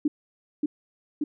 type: tone with echo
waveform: sine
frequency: 296.6 Hz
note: D4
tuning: 17 cents sharp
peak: -19 dBFS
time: 0.05-0.08 s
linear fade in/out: 5 ms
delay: 580 ms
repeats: 2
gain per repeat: -2 dB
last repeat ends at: 1.24 s
effects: none